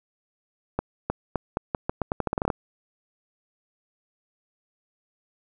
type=accelerating click train; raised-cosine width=1 ms; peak=-10 dBFS; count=16; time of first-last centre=0.79-2.502 s; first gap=310 ms; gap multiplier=0.83; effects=none